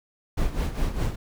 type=noise with tremolo; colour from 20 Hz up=brown; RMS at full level=-23 dBFS; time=0.37-1.16 s; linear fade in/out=10 ms; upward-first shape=sine; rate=4.9 Hz; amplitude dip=70%; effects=none